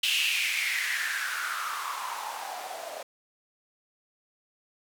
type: noise with band-pass filter sweep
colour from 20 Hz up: blue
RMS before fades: -31 dBFS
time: 0.03-3.03 s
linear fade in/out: 5 ms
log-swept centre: 3000 to 600 Hz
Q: 6.1
effects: none